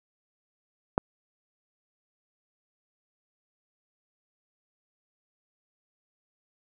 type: click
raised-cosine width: 1 ms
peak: -8 dBFS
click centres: 0.979 s
effects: none